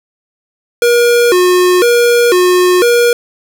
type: tone with vibrato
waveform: square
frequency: 415.3 Hz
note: G#4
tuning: in tune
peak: -7 dBFS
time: 0.82-3.13 s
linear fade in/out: 2 ms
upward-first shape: square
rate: 1 Hz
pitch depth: 240 cents each way
effects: none